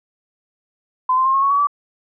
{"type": "tone with pitch steps", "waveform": "sine", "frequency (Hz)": [1022, 1042.9, 1064.2, 1085.9, 1108.1, 1130.7, 1153.8], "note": ["C6", "C6", "C6", "C#6", "C#6", "C#6", "D6"], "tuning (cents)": [-41, -6, 29, -36, -1, 34, -31], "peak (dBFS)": -13, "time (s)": [1.09, 1.671], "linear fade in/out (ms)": 5, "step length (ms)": 83, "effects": []}